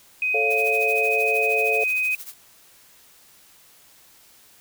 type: tone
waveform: sine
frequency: 2511 Hz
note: D#7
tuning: 15 cents sharp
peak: -20 dBFS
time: 0.22-2.15 s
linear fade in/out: 2 ms
type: chord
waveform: sine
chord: A augmented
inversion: none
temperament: equal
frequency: 440 / 554.4 / 698.5 Hz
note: A4 / C#5 / E#5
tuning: 0 / 0 / 0 cents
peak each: -24 / -29 / -27 dBFS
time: 0.34-1.84 s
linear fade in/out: 5 ms
type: noise with tremolo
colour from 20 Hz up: blue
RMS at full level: -35 dBFS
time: 0.5-2.34 s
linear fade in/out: 5 ms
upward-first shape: triangle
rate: 13 Hz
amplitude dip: 90%
effects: white hiss -53 dBFS RMS until 4.6 s